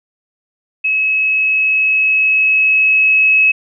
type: tone with level ramp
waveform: sine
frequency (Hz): 2573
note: E7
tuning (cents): -43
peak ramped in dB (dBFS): -12 to -7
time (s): 0.84-3.52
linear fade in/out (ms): 10
effects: none